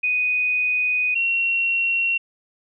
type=tone pair in turn; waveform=sine; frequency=2489 / 2734 Hz; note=D#7 / F7; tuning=0 / -37 cents; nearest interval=major second; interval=163 cents; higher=second; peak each=-18 dBFS; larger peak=neither; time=0.03-1.15 / 1.15-2.18 s; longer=first; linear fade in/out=10 ms; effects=none